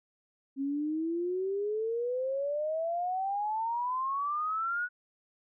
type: exponential sweep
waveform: sine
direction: up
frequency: 268.8 to 1480 Hz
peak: -29 dBFS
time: 0.56-4.89 s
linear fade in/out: 50 ms
effects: none